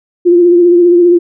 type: tone with vibrato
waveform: sine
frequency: 349.2 Hz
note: F4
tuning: in tune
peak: -3 dBFS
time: 0.25-1.19 s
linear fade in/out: 20 ms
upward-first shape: triangle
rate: 15 Hz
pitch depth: 45 cents each way
effects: none